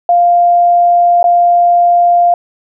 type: tone with dropouts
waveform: sine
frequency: 698.5 Hz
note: F5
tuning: in tune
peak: -5 dBFS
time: 0.09-2.34 s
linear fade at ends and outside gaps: 2 ms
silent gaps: 1.229-1.241 s
effects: none